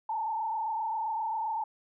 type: tone with frequency modulation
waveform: sine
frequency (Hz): 885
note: A5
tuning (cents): +10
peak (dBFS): -29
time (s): 0.09-1.64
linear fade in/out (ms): 5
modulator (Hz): 27.6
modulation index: 1.4
effects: none